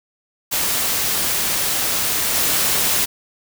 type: noise with level steps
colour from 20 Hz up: white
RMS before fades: -20 / -18 dBFS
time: 0.51-3.06 s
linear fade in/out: 20 ms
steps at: 2.34 s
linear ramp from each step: 5 ms
effects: none